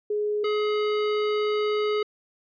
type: tone pair in turn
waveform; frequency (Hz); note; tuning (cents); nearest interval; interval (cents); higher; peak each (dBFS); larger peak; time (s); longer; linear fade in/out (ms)
sine / square; 418.6 / 421.8; G#4 / G#4; +14 / +27; unison; 13; second; -23; neither; 0.1-0.44 / 0.44-2.03; second; 5
effects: resampled to 11025 Hz